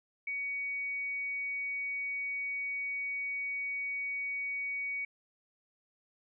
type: tone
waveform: sine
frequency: 2250 Hz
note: C#7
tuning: 25 cents sharp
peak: -33 dBFS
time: 0.27-5.05 s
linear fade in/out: 5 ms
effects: none